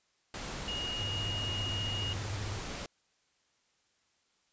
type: noise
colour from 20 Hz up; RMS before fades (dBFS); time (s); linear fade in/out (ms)
pink; -40; 0.34-2.86; 2
type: tone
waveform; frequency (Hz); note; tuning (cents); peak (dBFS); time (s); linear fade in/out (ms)
sine; 2867; F7; +45; -35; 0.68-2.13; 0
type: tone with vibrato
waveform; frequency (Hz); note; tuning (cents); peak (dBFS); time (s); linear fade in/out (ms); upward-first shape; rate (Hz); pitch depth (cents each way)
sine; 99.6; G2; +28; -36; 0.99-2.59; 5; sine; 15; 180
effects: white hiss -73 dBFS RMS until 4.52 s + resampled to 16000 Hz